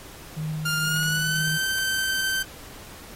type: tone with tremolo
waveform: sine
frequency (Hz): 155.56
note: D#3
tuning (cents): 0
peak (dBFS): -26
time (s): 0.36-1.58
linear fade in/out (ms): 20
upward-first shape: sine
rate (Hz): 1.9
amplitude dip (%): 30
type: tone with pitch glide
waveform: sawtooth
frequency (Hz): 1404 to 1548.9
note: F6 to G6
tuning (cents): +9 to -21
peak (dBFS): -20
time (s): 0.65-2.43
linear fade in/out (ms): 10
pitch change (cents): +170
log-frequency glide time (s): 0.81-1.48
type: clicks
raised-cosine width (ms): 0.2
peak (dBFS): -21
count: 3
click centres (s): 0.962 / 1.031 / 1.786
effects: pink hiss -44 dBFS RMS until 3.15 s + AAC 48 kbps